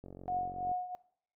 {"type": "click train", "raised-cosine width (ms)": 2, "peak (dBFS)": -34, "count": 32, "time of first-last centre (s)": [0.04, 0.715], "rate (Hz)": 45.9}
{"type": "tone with tremolo", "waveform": "sine", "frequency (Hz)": 726, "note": "F#5", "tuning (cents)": -33, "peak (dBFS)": -29, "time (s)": [0.28, 0.95], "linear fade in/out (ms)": 0, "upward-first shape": "triangle", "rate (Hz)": 2.9, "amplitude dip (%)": 80}
{"effects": ["noise-tail reverb RT60 0.6 s tail -20 dB re dry"]}